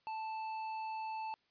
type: tone with tanh clipping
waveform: sine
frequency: 880 Hz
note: A5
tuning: in tune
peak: -40 dBFS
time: 0.07-1.34 s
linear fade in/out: 0 ms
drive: 10 dB
effects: white hiss -75 dBFS RMS until 1.5 s + resampled to 11025 Hz